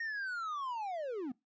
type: linear sweep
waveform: triangle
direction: down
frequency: 1864.7 to 232.8 Hz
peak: -34 dBFS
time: 0-1.32 s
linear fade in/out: 5 ms
effects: noise-tail reverb RT60 0.2 s tail -22 dB re dry + resampled to 16000 Hz